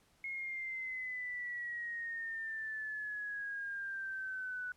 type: exponential sweep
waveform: sine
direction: down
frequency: 2166 to 1480 Hz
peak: -38 dBFS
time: 0.24-4.72 s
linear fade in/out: 2 ms
effects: pink hiss -70 dBFS RMS until 4.76 s + low-pass 12000 Hz 12 dB/octave